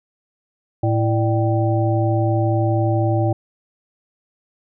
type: harmonic tone with a mistuned harmonic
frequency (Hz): 111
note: A2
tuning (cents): +16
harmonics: 1 / 3 / 5 / 7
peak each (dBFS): -17 / -22 / -24 / -25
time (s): 0.83-3.33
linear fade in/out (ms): 5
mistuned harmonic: 5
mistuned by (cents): +110
effects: none